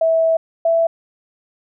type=tone pair in turn; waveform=sine; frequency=652 / 663 Hz; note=E5 / E5; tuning=-19 / +10 cents; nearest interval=unison; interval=29 cents; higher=second; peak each=-12 dBFS; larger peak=neither; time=0.01-0.37 / 0.65-0.87 s; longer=first; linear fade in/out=5 ms; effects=none